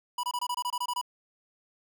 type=tone bursts; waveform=square; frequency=980 Hz; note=B5; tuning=14 cents flat; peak=-29 dBFS; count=11; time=0.18-1.014 s; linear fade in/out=5 ms; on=54 ms; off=24 ms; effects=none